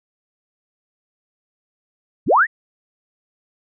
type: linear sweep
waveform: sine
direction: up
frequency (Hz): 67.3 to 1975.5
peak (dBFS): -10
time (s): 2.26-2.47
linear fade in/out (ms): 50
effects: none